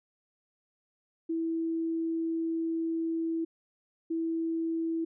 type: tone pair in turn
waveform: sine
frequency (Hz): 328 / 328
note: E4 / E4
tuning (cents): -9 / -9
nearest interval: unison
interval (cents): 0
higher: neither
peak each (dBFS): -28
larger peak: neither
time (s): 1.29-3.45 / 4.1-5.05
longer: first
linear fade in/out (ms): 10
effects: none